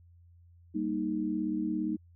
sine chord, Eb major, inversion first, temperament equal, 196 / 233.1 / 311.1 Hz, G3 / Bb3 / Eb4, 0 / 0 / 0 cents, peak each -35 / -35 / -31 dBFS, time 0.74-1.97 s, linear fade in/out 20 ms, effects added 86 Hz sine -55 dBFS peak until 2.15 s

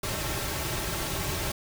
pink noise with comb filter, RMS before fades -31 dBFS, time 0.03-1.52 s, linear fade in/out 5 ms, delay 4.1 ms, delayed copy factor -0.6, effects none

